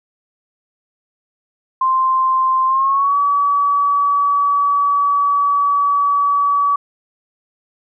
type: tone with pitch glide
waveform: sine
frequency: 1046.5 to 1141.2 Hz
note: C6 to C#6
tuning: 0 to +50 cents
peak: -12 dBFS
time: 1.81-6.76 s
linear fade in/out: 5 ms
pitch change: +150 cents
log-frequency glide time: 2.66-3.17 s
effects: none